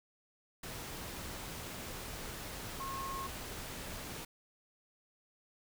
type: tone in noise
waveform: sine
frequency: 1081 Hz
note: C#6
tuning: 44 cents flat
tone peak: -39 dBFS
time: 2.8-3.27 s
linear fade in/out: 5 ms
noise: pink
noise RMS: -44 dBFS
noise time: 0.63-4.25 s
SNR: +2 dB
effects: none